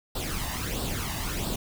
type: noise with flanger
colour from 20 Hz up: pink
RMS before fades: -31 dBFS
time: 0.15-1.56 s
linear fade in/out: 5 ms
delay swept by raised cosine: 0.23 to 1.09 ms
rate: 1.5 Hz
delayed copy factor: +0.65
effects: none